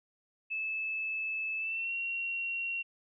sine tone with pitch glide, 2614 to 2741 Hz, E7 to F7, -15 to -33 cents, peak -32 dBFS, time 0.5-2.83 s, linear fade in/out 20 ms, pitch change +82 cents, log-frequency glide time 1.57-1.93 s, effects none

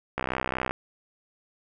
click train, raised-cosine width 0.5 ms, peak -12 dBFS, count 35, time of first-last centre 0.18-0.71 s, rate 64.2 Hz, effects none

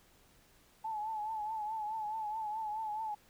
sine tone with vibrato, 864 Hz, A5, 32 cents flat, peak -35 dBFS, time 0.84-3.15 s, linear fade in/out 10 ms, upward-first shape triangle, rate 4.7 Hz, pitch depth 72 cents each way, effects pink hiss -65 dBFS RMS until 3.29 s

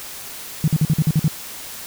triangle tone bursts, 155.56 Hz, D#3, in tune, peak -8 dBFS, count 8, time 0.64-1.28 s, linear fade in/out 2 ms, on 38 ms, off 48 ms, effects tanh soft clip ceiling -10 dBFS + white hiss -34 dBFS RMS until 1.86 s

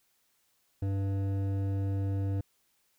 sine tone with hard clipping, 98 Hz, G2, in tune, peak -30 dBFS, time 0.82-2.41 s, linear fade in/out 5 ms, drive 11 dB, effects white hiss -72 dBFS RMS until 2.98 s

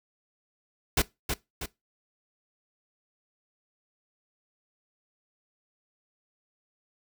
pink noise with echo, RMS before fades -23 dBFS, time 0.97-1.02 s, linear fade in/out 5 ms, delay 320 ms, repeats 2, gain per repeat -6 dB, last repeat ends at 1.66 s, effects noise-tail reverb RT60 0.2 s tail -20 dB re dry

